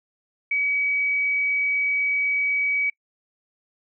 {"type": "tone", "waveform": "sine", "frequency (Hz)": 2272, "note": "C#7", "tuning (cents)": 42, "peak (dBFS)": -20, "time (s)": [0.51, 2.9], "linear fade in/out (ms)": 5, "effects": ["noise-tail reverb RT60 0.1 s tail -24 dB re dry"]}